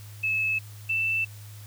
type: tone pair in turn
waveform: sine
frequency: 2600 / 2659 Hz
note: E7 / E7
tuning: -24 / +14 cents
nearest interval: unison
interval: 38 cents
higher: second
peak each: -23 dBFS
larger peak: neither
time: 0.23-0.59 / 0.89-1.25 s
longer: neither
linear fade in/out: 10 ms
effects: added 104 Hz sine -41 dBFS peak until 1.66 s + white hiss -51 dBFS RMS until 1.66 s